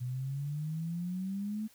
sine exponential sweep, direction up, 122.5 to 220 Hz, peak -33 dBFS, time 0-1.68 s, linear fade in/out 20 ms, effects white hiss -62 dBFS RMS until 1.74 s

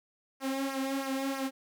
sawtooth tone with flanger, 269.9 Hz, C#4, 46 cents flat, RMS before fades -33 dBFS, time 0.4-1.51 s, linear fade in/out 50 ms, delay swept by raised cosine 0.25 to 3.05 ms, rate 3.1 Hz, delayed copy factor -0.75, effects none

